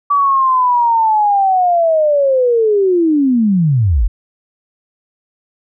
sine linear sweep, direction down, 1153 to 39.13 Hz, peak -9 dBFS, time 0.1-4.08 s, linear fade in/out 10 ms, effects none

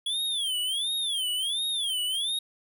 square tone with vibrato, 3322 Hz, G#7, in tune, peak -27 dBFS, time 0.06-2.39 s, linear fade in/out 5 ms, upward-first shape sine, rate 1.4 Hz, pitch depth 210 cents each way, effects none

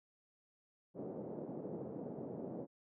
white band-pass noise, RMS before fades -45 dBFS, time 0.94-2.67 s, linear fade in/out 50 ms, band 140 to 520 Hz, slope 24 dB/octave, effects none

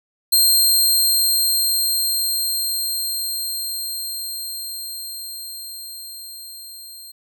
15% pulse tone with level ramp, 4186 Hz, C8, in tune, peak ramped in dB -5 to -30 dBFS, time 0.32-7.12 s, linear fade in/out 10 ms, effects none

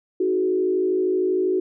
sine tone with frequency modulation, 370 Hz, F#4, in tune, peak -18 dBFS, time 0.2-1.6 s, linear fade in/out 5 ms, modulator 52.8 Hz, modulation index 0.76, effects none

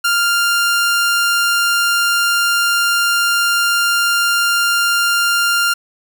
sawtooth tone, 1396.9 Hz, F6, in tune, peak -9 dBFS, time 0.04-5.74 s, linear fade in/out 10 ms, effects none

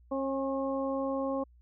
harmonic tone with a mistuned harmonic, 270.3 Hz, C#4, 44 cents flat, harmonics 1 / 2 / 3 / 4, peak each -33 / -32 / -41 / -39 dBFS, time 0.11-1.44 s, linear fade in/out 10 ms, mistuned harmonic 3, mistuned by +20 cents, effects added 60 Hz sine -56 dBFS peak until 1.61 s

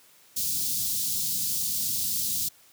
white band-stop noise, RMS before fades -28 dBFS, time 0.36-2.49 s, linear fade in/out 10 ms, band 220 to 4000 Hz, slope 24 dB/octave, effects white hiss -57 dBFS RMS until 2.72 s + high-pass 80 Hz 12 dB/octave

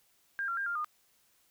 sine tone with pitch steps, 1603 / 1375 / 1600 / 1398 / 1220 Hz, G6 / F6 / G6 / F6 / D#6, +38 / -27 / +35 / +1 / -34 cents, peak -31 dBFS, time 0.39-0.845 s, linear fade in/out 0 ms, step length 91 ms, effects white hiss -69 dBFS RMS until 1.5 s

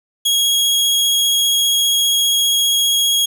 sawtooth tone with vibrato, 3300 Hz, G#7, 12 cents flat, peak -10 dBFS, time 0.25-3.26 s, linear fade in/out 10 ms, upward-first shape square, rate 15 Hz, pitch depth 9 cents each way, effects 8-bit

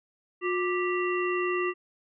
harmonic tone with a mistuned harmonic, 392 Hz, G4, in tune, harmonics 1 / 3 / 5 / 7, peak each -27 / -32 / -34 / -35 dBFS, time 0.41-1.74 s, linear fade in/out 50 ms, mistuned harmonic 1, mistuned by -150 cents, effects none

